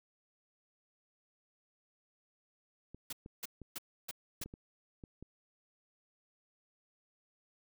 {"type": "clicks", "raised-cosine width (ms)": 3, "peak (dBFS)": -35, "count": 8, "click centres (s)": [2.946, 3.261, 3.617, 4.415, 4.46, 4.539, 5.038, 5.226]}
{"type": "noise bursts", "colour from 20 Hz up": "white", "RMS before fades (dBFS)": -41, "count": 5, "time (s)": [3.1, 4.44], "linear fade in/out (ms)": 5, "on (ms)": 28, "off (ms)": 300}
{"effects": []}